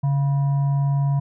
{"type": "tone with frequency modulation", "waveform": "sine", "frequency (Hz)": 140.4, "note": "C#3", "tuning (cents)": 22, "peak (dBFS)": -17, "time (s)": [0.03, 1.2], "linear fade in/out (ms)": 10, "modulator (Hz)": 834, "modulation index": 0.21, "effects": []}